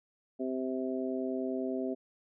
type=harmonic tone; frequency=130 Hz; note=C3; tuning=11 cents flat; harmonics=2 / 3 / 4 / 5; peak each=-34 / -36 / -42 / -39 dBFS; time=0.39-1.95 s; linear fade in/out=20 ms; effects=none